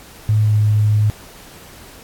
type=tone with pitch glide; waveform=sine; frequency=107.3 to 105.95 Hz; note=A2 to G#2; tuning=-43 to +35 cents; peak=-11 dBFS; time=0.29-1.1 s; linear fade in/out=0 ms; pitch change=-22 cents; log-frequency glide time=0.4-0.59 s; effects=pink hiss -41 dBFS RMS until 2.03 s + AAC 64 kbps